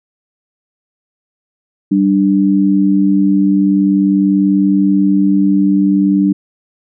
sine tone pair together, 194.45 / 294.9 Hz, G3 / D4, -14 / +7 cents, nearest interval perfect fifth, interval 721 cents, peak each -11 dBFS, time 1.91-6.33 s, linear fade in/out 10 ms, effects none

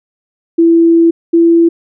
sine tone pair in turn, 333.3 / 335.4 Hz, E4 / E4, +19 / +30 cents, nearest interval unison, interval 11 cents, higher second, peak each -4 dBFS, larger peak neither, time 0.58-1.11 / 1.33-1.69 s, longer first, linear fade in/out 10 ms, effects none

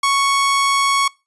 sawtooth tone, 1108.7 Hz, C#6, in tune, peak -10 dBFS, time 0.03-1.08 s, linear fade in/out 5 ms, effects noise-tail reverb RT60 0.3 s tail -25 dB re dry + resampled to 24000 Hz

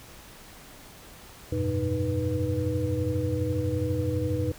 sine tone cluster, 87.8 / 99.9 / 122.5 / 308.7 / 489.7 Hz, F2 / G2 / B2 / D#4 / B4, +10 / +33 / -14 / -14 / -15 cents, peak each -31 dBFS, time 1.52-4.52 s, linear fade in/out 5 ms, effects pink hiss -48 dBFS RMS until 4.58 s

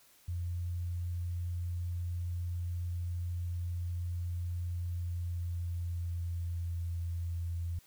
sine tone with pitch glide, 87.31 to 85.22 Hz, F2 to F2, 0 to -42 cents, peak -33 dBFS, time 0.28-7.79 s, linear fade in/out 5 ms, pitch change -42 cents, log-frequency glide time 4.82-6.93 s, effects white hiss -63 dBFS RMS until 7.86 s

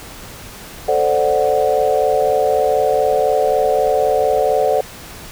sine chord, D dominant seventh, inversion second, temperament equal, 440 / 523.3 / 587.3 / 740 Hz, A4 / C5 / D5 / F#5, 0 / 0 / 0 / 0 cents, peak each -18 dBFS, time 0.88-4.81 s, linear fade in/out 5 ms, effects pink hiss -35 dBFS RMS until 5.31 s

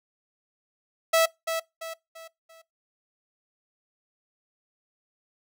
sawtooth tone with echo, 654 Hz, E5, 14 cents flat, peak -14 dBFS, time 1.13-1.26 s, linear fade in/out 10 ms, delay 340 ms, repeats 4, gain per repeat -8 dB, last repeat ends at 2.62 s, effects noise-tail reverb RT60 0.2 s tail -22 dB re dry

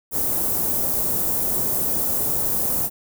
white band-stop noise, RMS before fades -22 dBFS, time 0.11-2.9 s, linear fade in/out 50 ms, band 620 to 13000 Hz, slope 12 dB/octave, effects none

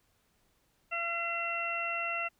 harmonic tone, 680 Hz, F5, 46 cents flat, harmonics 1 / 2 / 3 / 4, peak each -39 / -37 / -39 / -34 dBFS, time 0.91-2.29 s, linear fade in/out 20 ms, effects pink hiss -72 dBFS RMS until 2.39 s

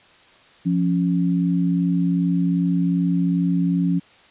sine tone pair together, 174.63 / 277.2 Hz, F3 / C#4, 0 / 0 cents, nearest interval minor sixth, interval 800 cents, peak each -18 / -22 dBFS, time 0.65-4 s, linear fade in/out 20 ms, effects white hiss -51 dBFS RMS until 4.3 s + resampled to 8000 Hz

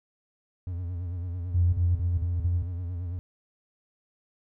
triangle tone with vibrato, 88.2 Hz, F2, 18 cents sharp, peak -28 dBFS, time 0.67-3.19 s, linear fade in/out 0 ms, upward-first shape sine, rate 9 Hz, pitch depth 75 cents each way
sine tone bursts, 87.31 Hz, F2, in tune, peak -21 dBFS, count 5, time 1.54-2.63 s, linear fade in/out 10 ms, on 190 ms, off 35 ms
effects none

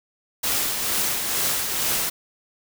white noise with tremolo, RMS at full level -22 dBFS, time 0.43-2.1 s, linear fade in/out 10 ms, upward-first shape triangle, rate 2.2 Hz, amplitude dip 45%, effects none

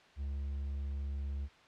triangle tone, 69.9 Hz, C#2, 15 cents sharp, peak -33 dBFS, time 0.16-1.49 s, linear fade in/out 50 ms, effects white hiss -60 dBFS RMS until 1.67 s + low-pass 3000 Hz 12 dB/octave

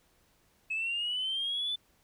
sine linear sweep, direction up, 2574 to 3520 Hz, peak -29 dBFS, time 0.7-1.76 s, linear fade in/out 10 ms, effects tanh soft clip ceiling -26 dBFS + pink hiss -68 dBFS RMS until 2.03 s

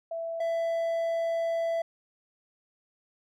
sine / triangle tone pair in turn, 663 / 665.3 Hz, E5 / E5, +10 / +16 cents, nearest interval unison, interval 6 cents, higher second, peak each -31 / -24 dBFS, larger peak second, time 0.11-0.4 / 0.4-1.82 s, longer second, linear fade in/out 5 ms, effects none

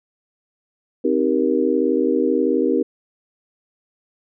sine chord, C minor seventh, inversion none, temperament just, 261.6 / 314 / 392.4 / 470.9 Hz, C4 / Eb4 / G4 / Bb4, 0 / +16 / +2 / +18 cents, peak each -21 dBFS, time 1.04-2.83 s, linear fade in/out 10 ms, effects none

